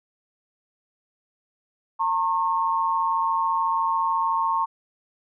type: tone pair together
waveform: sine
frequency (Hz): 909.1 / 1083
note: A#5 / C#6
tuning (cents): -44 / -41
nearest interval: minor third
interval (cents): 303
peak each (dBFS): -23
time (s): 1.99-4.66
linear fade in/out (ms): 20
effects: none